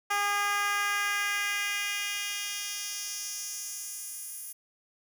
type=tone with high-pass filter sweep; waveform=10% pulse; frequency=407.3 Hz; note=G#4; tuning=34 cents flat; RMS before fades=-32 dBFS; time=0.1-4.53 s; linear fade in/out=10 ms; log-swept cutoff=860 to 11000 Hz; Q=1.4; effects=none